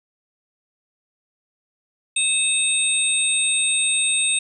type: tone cluster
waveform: sine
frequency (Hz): 2612 / 3696 / 8330 / 8630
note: E7 / A#7 / C9 / C#9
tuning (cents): -17 / -16 / -9 / -47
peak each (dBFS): -23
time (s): 2.16-4.39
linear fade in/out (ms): 5
effects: none